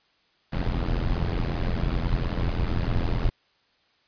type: noise with amplitude modulation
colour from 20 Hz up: brown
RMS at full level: -21 dBFS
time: 0.52-3.3 s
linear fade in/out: 10 ms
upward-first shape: sine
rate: 85.3 Hz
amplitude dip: 90%
effects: white hiss -65 dBFS RMS until 4.07 s + resampled to 11025 Hz